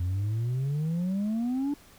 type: exponential sweep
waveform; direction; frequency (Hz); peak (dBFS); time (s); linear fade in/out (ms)
sine; up; 86.7 to 293.7; -23; 0-1.74; 5
effects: tanh soft clip ceiling -25 dBFS + pink hiss -55 dBFS RMS until 1.98 s